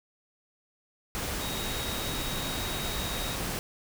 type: tone in noise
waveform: sine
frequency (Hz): 3776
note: A#7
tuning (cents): +22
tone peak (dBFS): -38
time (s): 1.41-3.35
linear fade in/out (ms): 0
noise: pink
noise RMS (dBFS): -33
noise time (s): 1.15-3.59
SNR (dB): -8
effects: none